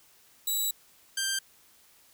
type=tone pair in turn; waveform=10% pulse; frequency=3909 / 1577.5 Hz; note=B7 / G6; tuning=-19 / +10 cents; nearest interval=octave + major third; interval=1571 cents; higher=first; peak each=-19 dBFS; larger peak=neither; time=0.47-0.71 / 1.17-1.39 s; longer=first; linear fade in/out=5 ms; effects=white hiss -60 dBFS RMS until 2.13 s